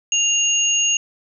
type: tone pair together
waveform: sine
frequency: 2800 / 6617 Hz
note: F7 / G#8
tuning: +4 / -7 cents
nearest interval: octave + minor third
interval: 1489 cents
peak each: -18 dBFS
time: 0.12-0.97 s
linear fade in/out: 2 ms
effects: none